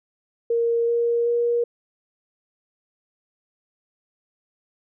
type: tone with pitch steps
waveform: sine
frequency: 466.2 / 470.3 / 474.3 Hz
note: A#4 / A#4 / A#4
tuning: 0 / +15 / +30 cents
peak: -18 dBFS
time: 0.5-1.64 s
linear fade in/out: 5 ms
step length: 380 ms
effects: none